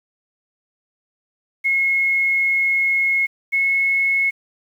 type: tone pair in turn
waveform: sine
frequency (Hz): 2168 / 2184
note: C#7 / C#7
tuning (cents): -39 / -26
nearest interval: unison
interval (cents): 13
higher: second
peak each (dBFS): -15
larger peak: neither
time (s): 1.64-3.27 / 3.52-4.31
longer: first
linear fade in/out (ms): 20
effects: 8-bit